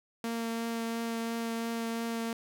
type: tone with vibrato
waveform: sawtooth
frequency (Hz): 229.7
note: A#3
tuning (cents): -25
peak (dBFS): -28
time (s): 0.24-2.33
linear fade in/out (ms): 2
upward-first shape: triangle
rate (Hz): 2.9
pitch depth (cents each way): 12
effects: none